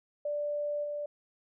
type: tone with level steps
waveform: sine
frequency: 587.3 Hz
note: D5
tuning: in tune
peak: -30 / -33 dBFS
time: 0.25-1.06 s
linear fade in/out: 5 ms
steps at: 0.83 s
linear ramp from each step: 20 ms
effects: none